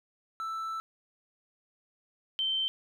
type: tone pair in turn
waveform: triangle / sine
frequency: 1323 / 3108 Hz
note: E6 / G7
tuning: +6 / -16 cents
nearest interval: octave + minor third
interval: 1478 cents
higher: second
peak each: -31 / -27 dBFS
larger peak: second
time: 0.4-0.8 / 2.39-2.68 s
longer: first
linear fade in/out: 0 ms
effects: none